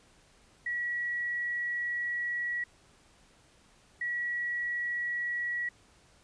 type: tone bursts at uneven times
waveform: sine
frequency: 1927 Hz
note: B6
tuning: 43 cents flat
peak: -30 dBFS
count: 2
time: 0.66-2.64 / 4.01-5.69 s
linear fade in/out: 5 ms
effects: pink hiss -62 dBFS RMS until 6.23 s + resampled to 22050 Hz